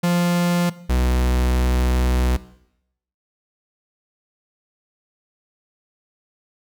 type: tone pair in turn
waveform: 45% pulse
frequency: 174.61 / 62.52 Hz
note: F3 / B1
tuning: 0 / +22 cents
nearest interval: octave + tritone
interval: 1778 cents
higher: first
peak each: -16 dBFS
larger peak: neither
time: 0.03-0.7 / 0.89-2.37 s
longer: second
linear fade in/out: 10 ms
effects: noise-tail reverb RT60 0.8 s tail -18 dB re dry